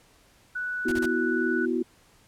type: tone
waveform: sine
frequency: 1480 Hz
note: F#6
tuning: in tune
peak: -28 dBFS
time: 0.55-1.66 s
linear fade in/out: 10 ms
type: chord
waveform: sine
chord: B suspended fourth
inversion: none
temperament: equal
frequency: 246.9 / 329.6 / 370 Hz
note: B3 / E4 / F#4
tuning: 0 / 0 / 0 cents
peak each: -28 dBFS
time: 0.85-1.83 s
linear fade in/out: 10 ms
type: noise bursts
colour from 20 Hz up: pink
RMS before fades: -36 dBFS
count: 3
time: 0.88-1.06 s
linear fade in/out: 5 ms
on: 40 ms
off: 30 ms
effects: pink hiss -59 dBFS RMS until 2.27 s + low-pass 12000 Hz 12 dB/octave